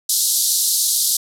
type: band-pass noise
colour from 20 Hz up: white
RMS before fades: -18 dBFS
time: 0.09-1.17 s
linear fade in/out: 5 ms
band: 3800 to 13000 Hz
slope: 48 dB/octave
effects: none